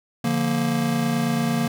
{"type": "chord", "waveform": "square", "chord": "Bb major", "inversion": "first", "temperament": "just", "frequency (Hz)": [145.68, 174.81, 233.1], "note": ["D3", "F3", "Bb3"], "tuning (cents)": [-14, 2, 0], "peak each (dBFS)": [-27, -28, -23], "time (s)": [0.24, 1.68], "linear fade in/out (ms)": 5, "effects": []}